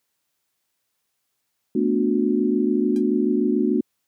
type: chord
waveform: sine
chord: B minor seventh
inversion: third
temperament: equal with one note detuned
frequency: 220 / 246.9 / 293.7 / 365.3 Hz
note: A3 / B3 / D4 / F#4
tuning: 0 / 0 / 0 / -22 cents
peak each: -23 dBFS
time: 1.75-3.81 s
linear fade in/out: 5 ms
type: tone with exponential decay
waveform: 5% pulse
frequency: 803 Hz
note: G5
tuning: 41 cents sharp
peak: -30 dBFS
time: 2.96-3.05 s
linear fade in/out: 1 ms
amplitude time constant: 18 ms
effects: white hiss -75 dBFS RMS until 4.07 s + high-pass 60 Hz 12 dB/octave